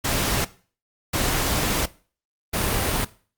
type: noise bursts at uneven times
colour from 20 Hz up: pink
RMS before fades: -23 dBFS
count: 3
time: 0.04-0.45 / 1.13-1.86 / 2.53-3.05 s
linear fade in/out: 10 ms
effects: noise-tail reverb RT60 0.4 s tail -18 dB re dry + Opus 48 kbps